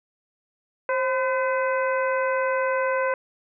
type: harmonic tone with a mistuned harmonic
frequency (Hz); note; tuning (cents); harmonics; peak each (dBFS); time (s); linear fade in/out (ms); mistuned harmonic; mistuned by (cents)
508; B4; +49; 1 / 2 / 3 / 4 / 5; -23 / -27 / -29 / -34 / -38; 0.89-3.14; 2; 1; +68
effects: none